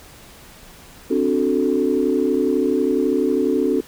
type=chord; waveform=sine; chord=D dominant seventh; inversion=third; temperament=equal; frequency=261.6 / 293.7 / 370 / 440 Hz; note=C4 / D4 / F#4 / A4; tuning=0 / 0 / 0 / 0 cents; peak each=-21 dBFS; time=1.1-3.81 s; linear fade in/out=10 ms; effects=tanh soft clip ceiling -6 dBFS + pink hiss -44 dBFS RMS until 3.87 s